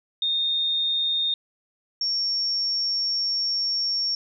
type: tone pair in turn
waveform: sine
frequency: 3669 / 5497 Hz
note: A#7 / F8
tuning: -28 / -28 cents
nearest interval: perfect fifth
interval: 700 cents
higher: second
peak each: -21 / -22 dBFS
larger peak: first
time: 0.22-1.34 / 2.01-4.15 s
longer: second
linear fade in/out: 2 ms
effects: none